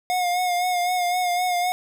square tone with vibrato, 718 Hz, F5, 48 cents sharp, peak -21 dBFS, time 0.1-1.72 s, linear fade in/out 0 ms, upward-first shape sine, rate 3.9 Hz, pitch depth 36 cents each way, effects none

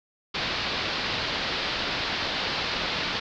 white low-pass noise, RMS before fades -29 dBFS, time 0.34-3.2 s, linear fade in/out 10 ms, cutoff 4700 Hz, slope 48 dB/octave, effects none

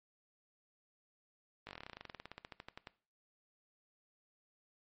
slowing click train, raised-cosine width 0.3 ms, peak -30 dBFS, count 26, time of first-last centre 1.67-2.872 s, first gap 19 ms, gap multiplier 1.07, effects noise-tail reverb RT60 0.4 s tail -18 dB re dry + MP3 32 kbps

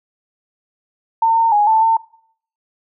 sine tone with pitch steps, 906 / 911 / 830 / 884 / 900 Hz, A#5 / A#5 / G#5 / A5 / A5, -50 / -40 / -1 / +8 / +39 cents, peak -10 dBFS, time 1.22-1.97 s, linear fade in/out 5 ms, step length 150 ms, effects noise-tail reverb RT60 0.6 s tail -20 dB re dry

